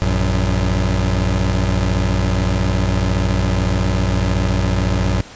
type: tone pair together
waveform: 25% pulse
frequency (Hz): 57.53 / 93.4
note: A#1 / F#2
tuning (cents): -22 / +17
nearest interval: minor sixth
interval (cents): 839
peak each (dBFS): -14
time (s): 0.02-5.21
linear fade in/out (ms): 0
effects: pink hiss -38 dBFS RMS until 5.35 s + resampled to 16000 Hz